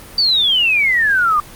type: exponential sweep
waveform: sine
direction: down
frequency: 4669 to 1174.7 Hz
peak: -11 dBFS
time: 0.18-1.4 s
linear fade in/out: 2 ms
effects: pink hiss -37 dBFS RMS until 1.55 s + Opus 32 kbps